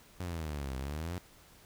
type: exponential two-way sweep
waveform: sawtooth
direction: down then up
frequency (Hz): 92 to 64.1 to 92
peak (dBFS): -32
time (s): 0.2-1.18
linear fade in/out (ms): 0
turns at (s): 0.76
effects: pink hiss -59 dBFS RMS until 1.65 s